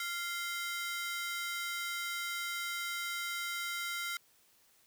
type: ring-modulated tone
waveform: sawtooth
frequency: 1740 Hz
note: A6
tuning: 20 cents flat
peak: -29 dBFS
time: 0-4.17 s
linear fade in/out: 2 ms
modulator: 352 Hz
effects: white hiss -67 dBFS RMS until 4.86 s